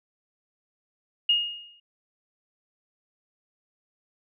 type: tone with exponential decay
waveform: sine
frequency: 2855 Hz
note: F7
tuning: 37 cents sharp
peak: -16 dBFS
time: 1.29-1.8 s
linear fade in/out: 5 ms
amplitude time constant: 110 ms
effects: none